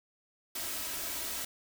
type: noise with comb filter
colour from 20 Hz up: white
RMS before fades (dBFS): -37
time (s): 0.55-1.45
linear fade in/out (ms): 5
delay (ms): 3.1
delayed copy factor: +0.5
effects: none